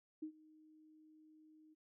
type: tone with ADSR envelope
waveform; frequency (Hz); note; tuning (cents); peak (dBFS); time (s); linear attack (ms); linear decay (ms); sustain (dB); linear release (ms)
sine; 311.1; D#4; 0; -40; 0.22-1.75; 9; 86; -22; 24
effects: none